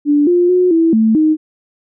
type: tone with pitch steps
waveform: sine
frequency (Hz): 292 / 352.2 / 362.7 / 328.6 / 221.2 / 311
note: D4 / F4 / F#4 / E4 / A3 / D#4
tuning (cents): -10 / +15 / -34 / -5 / +9 / -1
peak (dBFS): -8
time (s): 0.05-1.37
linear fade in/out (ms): 50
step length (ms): 220
effects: none